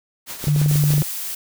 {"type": "noise with tremolo", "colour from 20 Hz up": "white", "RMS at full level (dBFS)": -29, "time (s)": [0.26, 1.04], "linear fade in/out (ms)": 50, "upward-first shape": "triangle", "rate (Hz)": 6.5, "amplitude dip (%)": 65}
{"type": "clicks", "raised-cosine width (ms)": 2, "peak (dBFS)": -16, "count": 12, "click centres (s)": [0.441, 0.482, 0.562, 0.615, 0.661, 0.713, 0.757, 0.838, 0.905, 0.937, 0.981, 1.025]}
{"type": "tone", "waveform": "sine", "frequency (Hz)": 147.7, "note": "D3", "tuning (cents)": 10, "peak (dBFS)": -14, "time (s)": [0.47, 1.02], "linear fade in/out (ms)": 0}
{"type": "noise", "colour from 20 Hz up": "blue", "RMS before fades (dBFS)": -28, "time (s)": [0.68, 1.35], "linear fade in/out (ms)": 5}
{"effects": []}